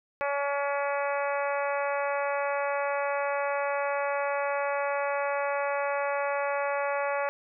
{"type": "harmonic tone", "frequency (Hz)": 282.9, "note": "C#4", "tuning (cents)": 35, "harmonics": [2, 3, 4, 5, 6, 7, 8, 9], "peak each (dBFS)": [-29, -33, -35, -37, -39, -40, -41, -42], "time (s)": [0.21, 7.29], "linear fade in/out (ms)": 0, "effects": []}